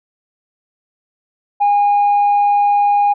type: tone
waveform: sine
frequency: 817 Hz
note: G#5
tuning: 29 cents flat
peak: -8 dBFS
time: 1.6-3.14 s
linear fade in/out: 20 ms
effects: tanh soft clip ceiling -8 dBFS